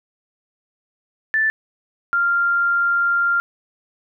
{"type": "tone pair in turn", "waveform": "sine", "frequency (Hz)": [1760, 1392.3], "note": ["A6", "F6"], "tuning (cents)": [0, -6], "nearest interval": "major third", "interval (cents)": 406, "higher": "first", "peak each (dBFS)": -15, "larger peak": "neither", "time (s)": [[1.34, 1.5], [2.13, 3.4]], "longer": "second", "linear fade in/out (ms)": 0, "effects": []}